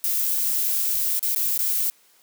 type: noise with dropouts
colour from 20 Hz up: violet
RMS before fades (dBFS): -23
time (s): 0.04-1.9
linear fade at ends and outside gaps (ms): 0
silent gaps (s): 1.193-1.228 / 1.348-1.36 / 1.577-1.59
effects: white hiss -58 dBFS RMS until 2.22 s + high-pass 200 Hz 12 dB/octave